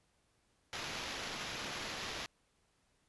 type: noise with sample-and-hold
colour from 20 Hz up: white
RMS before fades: -42 dBFS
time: 0.73-2.26 s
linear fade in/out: 0 ms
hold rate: 8820 Hz
effects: pink hiss -75 dBFS RMS until 3.08 s + resampled to 24000 Hz